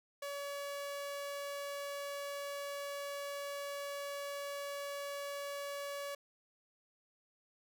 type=tone; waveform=sawtooth; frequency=567 Hz; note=C#5; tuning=39 cents sharp; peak=-36 dBFS; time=0.22-6.15 s; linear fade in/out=5 ms; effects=none